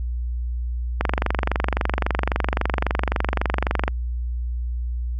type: click train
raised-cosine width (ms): 0.5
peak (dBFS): -5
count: 69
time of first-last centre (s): 1.01-3.879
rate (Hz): 23.7
effects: added 60 Hz sine -23 dBFS peak until 5.19 s